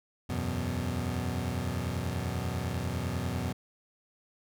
25% pulse chord, E suspended second, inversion none, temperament equal, 82.41 / 92.5 / 123.47 Hz, E2 / F#2 / B2, 0 / 0 / 0 cents, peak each -32 / -31 / -31 dBFS, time 0.29-3.53 s, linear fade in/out 10 ms, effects none

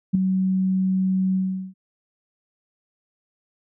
sine tone with ADSR envelope, 188.2 Hz, F#3, 30 cents sharp, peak -11 dBFS, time 0.13-1.74 s, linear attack 20 ms, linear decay 4 ms, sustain -7 dB, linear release 390 ms, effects none

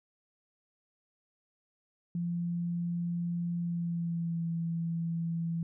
sine tone with pitch glide, 172.3 to 166.82 Hz, F3 to E3, -23 to +21 cents, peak -30 dBFS, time 2.15-5.63 s, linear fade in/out 2 ms, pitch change -56 cents, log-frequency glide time 3.58-4.45 s, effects none

